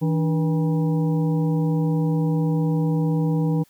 harmonic tone with a mistuned harmonic, 160.7 Hz, E3, 44 cents flat, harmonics 1 / 2 / 3 / 5 / 6, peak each -19 / -26 / -30 / -38 / -40 dBFS, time 0.01-3.64 s, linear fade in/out 20 ms, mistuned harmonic 2, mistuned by -140 cents, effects white hiss -59 dBFS RMS until 3.69 s

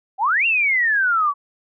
sine exponential two-way sweep, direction up then down, 734 to 2794 to 1111 Hz, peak -15 dBFS, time 0.18-1.34 s, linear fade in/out 50 ms, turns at 0.46 s, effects none

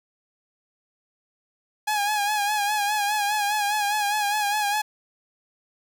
sawtooth tone with vibrato, 830.6 Hz, G#5, in tune, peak -18 dBFS, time 1.87-4.82 s, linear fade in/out 10 ms, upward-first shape sine, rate 4.9 Hz, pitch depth 52 cents each way, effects none

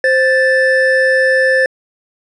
triangle tone pair together, 523.3 / 1758 Hz, C5 / A6, 0 / -2 cents, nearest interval octave + major sixth, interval 2098 cents, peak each -10 dBFS, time 0.04-1.66 s, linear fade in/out 2 ms, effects resampled to 24000 Hz

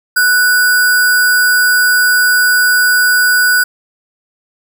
sine tone with sample-and-hold, 1480 Hz, F#6, in tune, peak -7 dBFS, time 0.16-3.64 s, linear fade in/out 10 ms, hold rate 6300 Hz, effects none

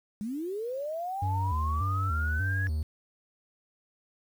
sine linear sweep, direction up, 198 to 1691 Hz, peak -31 dBFS, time 0.21-2.67 s, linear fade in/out 0 ms
triangle tone with vibrato, 85.8 Hz, F2, 30 cents flat, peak -25 dBFS, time 1.22-2.83 s, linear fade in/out 5 ms, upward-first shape square, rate 1.7 Hz, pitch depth 190 cents each way
effects 9-bit

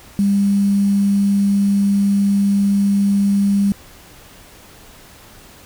sine tone with quantisation, 200 Hz, G3, 35 cents sharp, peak -12 dBFS, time 0.19-3.72 s, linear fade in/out 0 ms, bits 6, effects pink hiss -43 dBFS RMS until 5.65 s

